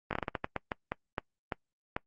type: slowing click train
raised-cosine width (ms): 0.5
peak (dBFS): -16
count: 14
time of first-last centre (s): 0.11-1.965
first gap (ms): 19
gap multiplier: 1.3
effects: noise-tail reverb RT60 0.1 s tail -25 dB re dry + Opus 32 kbps